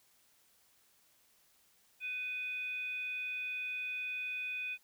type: tone with frequency modulation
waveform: sine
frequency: 2489 Hz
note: D#7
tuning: in tune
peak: -36 dBFS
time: 2-4.78 s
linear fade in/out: 50 ms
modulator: 979 Hz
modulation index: 0.28
effects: white hiss -69 dBFS RMS until 4.83 s